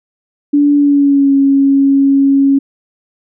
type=tone with pitch glide; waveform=sine; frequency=289 to 275.5 Hz; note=D4 to C#4; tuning=-28 to -11 cents; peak=-6 dBFS; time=0.53-2.59 s; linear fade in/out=10 ms; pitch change=-83 cents; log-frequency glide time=0.75-1.34 s; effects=none